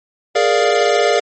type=chord; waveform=square; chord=Bb dominant seventh; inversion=third; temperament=equal; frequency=415.3 / 466.2 / 587.3 / 698.5 Hz; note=Ab4 / Bb4 / D5 / F5; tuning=0 / 0 / 0 / 0 cents; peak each=-18 dBFS; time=0.35-1.2 s; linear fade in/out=10 ms; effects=low-pass 7000 Hz 12 dB/octave + MP3 32 kbps